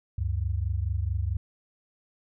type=tone pair together; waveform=sine; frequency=71.56 / 96.1 Hz; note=D2 / G2; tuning=-44 / -34 cents; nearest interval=perfect fourth; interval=510 cents; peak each=-28 dBFS; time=0.18-1.37 s; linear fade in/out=5 ms; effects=none

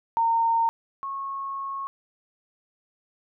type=tone pair in turn; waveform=sine; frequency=917 / 1094.9 Hz; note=A#5 / C#6; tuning=-29 / -22 cents; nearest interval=minor third; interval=307 cents; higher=second; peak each=-19 / -29 dBFS; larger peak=first; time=0.17-0.69 / 1.03-1.87 s; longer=second; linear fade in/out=0 ms; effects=none

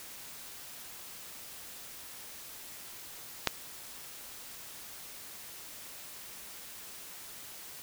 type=click; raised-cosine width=0.2 ms; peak=-7 dBFS; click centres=3.473 s; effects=white hiss -47 dBFS RMS until 7.82 s

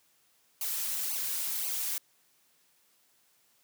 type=noise with flanger; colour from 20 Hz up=blue; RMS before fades=-33 dBFS; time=0.61-1.98 s; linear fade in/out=2 ms; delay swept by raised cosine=0.55 to 5.05 ms; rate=1.9 Hz; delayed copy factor=-0.95; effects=white hiss -68 dBFS RMS until 3.63 s + high-pass 100 Hz 12 dB/octave

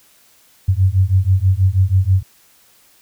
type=beating tone pair; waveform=sine; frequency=91.7 / 97.9 Hz; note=F#2 / G2; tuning=-15 / -2 cents; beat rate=6.2 Hz; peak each=-14 dBFS; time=0.68-2.23 s; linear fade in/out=10 ms; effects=white hiss -52 dBFS RMS until 3.01 s

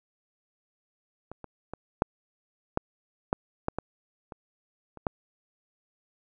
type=clicks; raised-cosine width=1 ms; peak=-26 / -26 / -22 / -7 / -10 / -10 / -12 / -16 / -26 / -30 / -12 dBFS; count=11; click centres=1.316 / 1.443 / 1.736 / 2.021 / 2.774 / 3.329 / 3.684 / 3.786 / 4.322 / 4.973 / 5.068 s; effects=none

